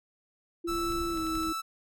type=tone with pitch glide; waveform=sine; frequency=340 to 322.4 Hz; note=F4 to E4; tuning=-46 to -38 cents; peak=-31 dBFS; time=0.64-1.53 s; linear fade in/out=10 ms; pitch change=-92 cents; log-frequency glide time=1.12-1.19 s
type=noise; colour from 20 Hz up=brown; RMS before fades=-41 dBFS; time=0.66-1.54 s; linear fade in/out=50 ms
type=tone with tremolo; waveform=45% pulse; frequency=1318.5 Hz; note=E6; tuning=in tune; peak=-31 dBFS; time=0.67-1.62 s; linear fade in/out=20 ms; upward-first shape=sine; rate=1.6 Hz; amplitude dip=25%
type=clicks; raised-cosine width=0.2 ms; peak=-31 dBFS; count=5; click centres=0.921 / 1.174 / 1.268 / 1.354 / 1.433 s
effects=none